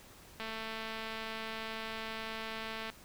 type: click train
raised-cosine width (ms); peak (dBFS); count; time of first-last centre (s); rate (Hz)
0.3; -25; 556; 0.4-2.9; 222
effects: pink hiss -56 dBFS RMS until 3.04 s